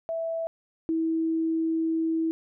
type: tone pair in turn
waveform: sine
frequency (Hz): 658 / 324.5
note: E5 / E4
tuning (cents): -3 / -27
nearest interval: octave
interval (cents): 1224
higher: first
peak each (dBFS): -27 / -23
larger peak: second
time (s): 0.09-0.47 / 0.89-2.31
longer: second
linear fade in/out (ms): 0
effects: none